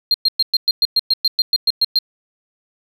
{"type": "tone bursts", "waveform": "sine", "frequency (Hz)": 4200, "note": "C8", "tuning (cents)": 6, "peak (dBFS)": -9, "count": 14, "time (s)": [0.11, 1.988], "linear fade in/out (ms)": 2, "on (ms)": 32, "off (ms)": 110, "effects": ["tanh soft clip ceiling -9 dBFS", "8-bit"]}